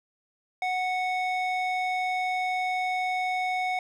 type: tone with band-pass filter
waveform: square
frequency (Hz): 738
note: F#5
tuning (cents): -5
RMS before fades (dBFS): -28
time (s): 0.62-3.79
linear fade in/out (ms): 2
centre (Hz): 1500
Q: 7.9
effects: none